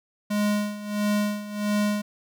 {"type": "tone with tremolo", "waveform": "square", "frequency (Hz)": 207.7, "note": "G#3", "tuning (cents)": 0, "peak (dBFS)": -21, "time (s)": [0.3, 2.02], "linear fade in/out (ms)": 10, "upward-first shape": "sine", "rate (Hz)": 1.5, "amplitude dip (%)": 80, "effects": []}